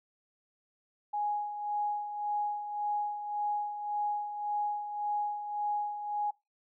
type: tone with tremolo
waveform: sine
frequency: 830.6 Hz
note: G#5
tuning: in tune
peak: -28 dBFS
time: 1.13-6.31 s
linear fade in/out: 10 ms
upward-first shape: sine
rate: 1.8 Hz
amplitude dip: 60%
effects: noise-tail reverb RT60 0.2 s tail -21 dB re dry